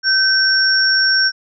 sine tone pair together, 1544 / 5502 Hz, G6 / F8, -27 / -27 cents, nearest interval octave + minor seventh, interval 2200 cents, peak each -14 dBFS, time 0.03-1.32 s, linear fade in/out 50 ms, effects none

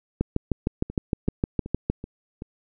two click trains, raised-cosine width 3 ms, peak -21 / -9 dBFS, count 5 / 12, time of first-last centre 0.9-2.421 / 0.21-1.9 s, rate 2.63 / 6.51 Hz, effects none

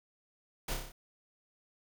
pink noise with echo, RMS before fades -36 dBFS, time 0.68-0.74 s, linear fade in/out 5 ms, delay 30 ms, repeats 6, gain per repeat -3 dB, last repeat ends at 0.92 s, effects none

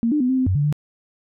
sine tone with pitch steps, 231.4 / 299.3 / 250.5 / 260.9 / 257.8 / 93.3 / 144.7 / 148.3 Hz, A#3 / D4 / B3 / C4 / C4 / F#2 / D3 / D3, -13 / +33 / +25 / -5 / -26 / +15 / -25 / +17 cents, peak -16 dBFS, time 0.03-0.726 s, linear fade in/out 0 ms, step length 87 ms, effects none

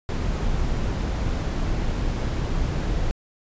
brown noise, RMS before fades -24 dBFS, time 0.09-3.11 s, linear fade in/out 0 ms, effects resampled to 16000 Hz

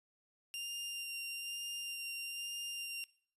sawtooth tone with vibrato, 2787 Hz, F7, 4 cents flat, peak -37 dBFS, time 0.54-3.04 s, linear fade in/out 0 ms, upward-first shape sine, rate 1.1 Hz, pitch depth 11 cents each way, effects noise-tail reverb RT60 0.5 s tail -20 dB re dry + resampled to 32000 Hz

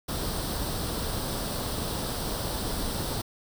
pink noise with comb filter, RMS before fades -31 dBFS, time 0.08-3.22 s, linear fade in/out 10 ms, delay 0.22 ms, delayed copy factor +0.6, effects none

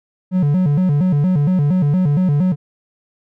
triangle tone with vibrato, 163.4 Hz, E3, 15 cents flat, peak -10 dBFS, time 0.31-2.56 s, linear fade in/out 50 ms, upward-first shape square, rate 4.3 Hz, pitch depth 210 cents each way, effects none

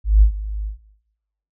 sine tone with ADSR envelope, 51.91 Hz, G#1, in tune, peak -5 dBFS, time 0.04-0.79 s, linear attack 180 ms, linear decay 91 ms, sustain -16 dB, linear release 120 ms, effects noise-tail reverb RT60 0.9 s tail -18 dB re dry

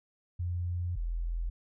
sine tone pair in turn, 88 / 42.21 Hz, F2 / E1, +14 / +42 cents, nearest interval octave + minor second, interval 1272 cents, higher first, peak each -30 / -30 dBFS, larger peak neither, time 0.39-0.96 / 0.96-1.5 s, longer first, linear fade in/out 10 ms, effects none

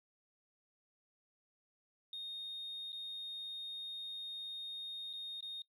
sine tone with dropouts, 3699 Hz, A#7, 14 cents flat, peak -40 dBFS, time 2.13-5.62 s, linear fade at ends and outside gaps 2 ms, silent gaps 2.921-2.928 / 5.131-5.135 / 5.407-5.426 s, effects noise-tail reverb RT60 0.1 s tail -24 dB re dry + tanh soft clip ceiling -39 dBFS

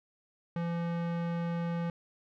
square tone with low-pass filter, 170 Hz, F3, 46 cents flat, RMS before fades -33 dBFS, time 0.56-1.9 s, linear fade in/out 2 ms, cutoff 2200 Hz, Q 0.62, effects none

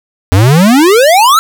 square exponential sweep, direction up, 86.9 to 1366 Hz, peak -4 dBFS, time 0.32-1.39 s, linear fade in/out 0 ms, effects none

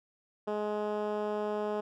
10% pulse tone with band-pass filter, 210 Hz, G#3, 19 cents sharp, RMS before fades -33 dBFS, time 0.47-1.81 s, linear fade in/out 10 ms, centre 440 Hz, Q 1.1, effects none

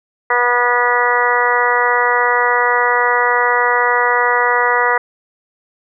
harmonic tone, 243.4 Hz, B3, 25 cents flat, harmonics 2 / 3 / 4 / 5 / 6 / 7 / 8, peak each -19 / -22 / -17 / -19 / -21 / -23 / -17 dBFS, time 0.3-4.98 s, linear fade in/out 5 ms, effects none

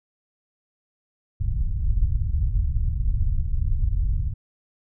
pink low-pass noise, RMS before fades -22 dBFS, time 1.4-4.34 s, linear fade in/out 10 ms, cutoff 100 Hz, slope 24 dB/octave, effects none

